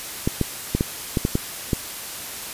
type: clicks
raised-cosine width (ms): 3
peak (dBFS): -6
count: 8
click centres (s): 0.275 / 0.413 / 0.75 / 0.809 / 1.172 / 1.251 / 1.354 / 1.732
effects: white hiss -33 dBFS RMS until 2.53 s + resampled to 32000 Hz